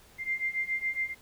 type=beating tone pair; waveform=sine; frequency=2093 / 2100.2 Hz; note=C7 / C7; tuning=0 / +6 cents; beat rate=7.2 Hz; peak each=-33 / -31 dBFS; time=0.18-1.15 s; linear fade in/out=50 ms; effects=pink hiss -57 dBFS RMS until 1.21 s